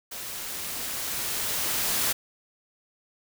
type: noise with level ramp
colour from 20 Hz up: white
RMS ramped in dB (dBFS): -37 to -25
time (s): 0.11-2.13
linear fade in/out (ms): 10
effects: none